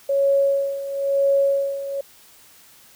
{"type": "tone with tremolo", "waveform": "sine", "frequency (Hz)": 554.4, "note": "C#5", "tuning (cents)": 0, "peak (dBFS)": -14, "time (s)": [0.09, 2.01], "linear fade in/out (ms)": 5, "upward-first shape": "sine", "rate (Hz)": 1, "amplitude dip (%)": 75, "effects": ["white hiss -50 dBFS RMS until 2.95 s"]}